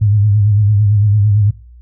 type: tone with vibrato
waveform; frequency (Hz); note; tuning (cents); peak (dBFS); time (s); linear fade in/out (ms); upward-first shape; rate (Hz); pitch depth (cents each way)
sine; 103.8; G#2; 0; -8; 0.01-1.51; 10; sine; 8.9; 68
effects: noise-tail reverb RT60 0.3 s tail -20 dB re dry + added 60 Hz sine -36 dBFS peak until 1.81 s